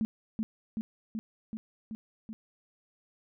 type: tone with echo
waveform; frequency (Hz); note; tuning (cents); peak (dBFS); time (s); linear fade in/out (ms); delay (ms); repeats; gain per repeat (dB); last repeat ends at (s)
sine; 220; A3; 0; -26; 0.01-0.05; 0; 380; 6; -2; 2.33
effects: none